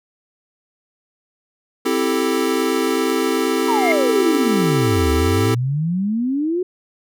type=chord; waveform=square; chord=A minor seventh; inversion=first; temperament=equal; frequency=261.6 / 329.6 / 392 / 440 Hz; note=C4 / E4 / G4 / A4; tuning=0 / 0 / 0 / 0 cents; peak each=-23 dBFS; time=1.85-5.55 s; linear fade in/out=10 ms
type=tone with exponential growth; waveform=sine; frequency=2125 Hz; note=C7; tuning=26 cents sharp; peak=-14 dBFS; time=3.65-3.92 s; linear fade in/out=1 ms; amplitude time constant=57 ms
type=exponential two-way sweep; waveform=sine; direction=down then up; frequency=991 to 73.6 to 373.2 Hz; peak=-17 dBFS; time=3.68-6.63 s; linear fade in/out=5 ms; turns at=5.11 s
effects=none